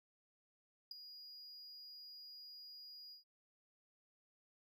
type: tone with ADSR envelope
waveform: triangle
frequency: 4881 Hz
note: D#8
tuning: 34 cents flat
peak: -40 dBFS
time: 0.91-3.24 s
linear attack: 4 ms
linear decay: 10 ms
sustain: -11 dB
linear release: 120 ms
effects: none